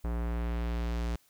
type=tone with low-pass filter sweep; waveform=square; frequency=58.27 Hz; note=A#1; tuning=in tune; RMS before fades=-32 dBFS; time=0.04-1.16 s; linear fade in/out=5 ms; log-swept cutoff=1300 to 7700 Hz; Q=0.78; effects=white hiss -66 dBFS RMS until 1.29 s